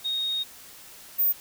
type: tone pair in turn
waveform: sine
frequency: 3729 / 14968 Hz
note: A#7 / A#9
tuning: 0 / +6 cents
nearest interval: 2 octaves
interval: 2406 cents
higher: second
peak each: -25 / -19 dBFS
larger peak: second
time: 0.04-0.44 / 1.18-1.33 s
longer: first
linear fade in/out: 20 ms
effects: white hiss -47 dBFS RMS until 1.4 s